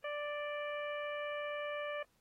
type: harmonic tone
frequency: 588 Hz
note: D5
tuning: 2 cents sharp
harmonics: 1 / 2 / 3 / 4 / 5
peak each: -39 / -45 / -46 / -47 / -52 dBFS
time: 0.04-2.03 s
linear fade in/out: 5 ms
effects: pink hiss -75 dBFS RMS until 2.2 s + AAC 48 kbps